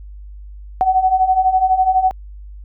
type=beating tone pair; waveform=sine; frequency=743 / 755 Hz; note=F#5 / F#5; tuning=+7 / +35 cents; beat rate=12 Hz; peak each=-17 / -13 dBFS; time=0.81-2.11 s; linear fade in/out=0 ms; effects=added 50 Hz sine -32 dBFS peak until 2.64 s